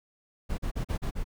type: noise bursts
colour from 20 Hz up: brown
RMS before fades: -30 dBFS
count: 6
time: 0.49-1.243 s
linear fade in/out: 20 ms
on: 93 ms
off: 39 ms
effects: none